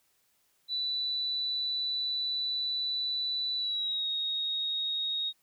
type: tone with pitch glide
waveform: sine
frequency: 3971 to 3752 Hz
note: B7 to A#7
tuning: +9 to +11 cents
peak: -29 dBFS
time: 0.68-5.33 s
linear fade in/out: 50 ms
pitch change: -98 cents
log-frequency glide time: 3.57-4.07 s
effects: white hiss -71 dBFS RMS until 5.42 s